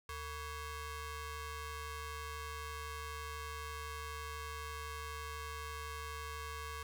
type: ring-modulated tone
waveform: sawtooth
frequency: 527 Hz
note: C5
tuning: 12 cents sharp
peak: -35 dBFS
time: 0.09-6.83 s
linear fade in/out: 2 ms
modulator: 601 Hz
effects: none